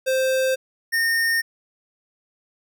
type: tone pair in turn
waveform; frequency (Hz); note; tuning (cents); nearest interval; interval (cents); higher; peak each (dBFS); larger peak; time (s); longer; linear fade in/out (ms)
square; 523.3 / 1831.7; C5 / A#6; 0 / -31; octave + minor seventh; 2169; second; -19 / -19; neither; 0.06-0.56 / 0.92-1.42; neither; 20
effects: none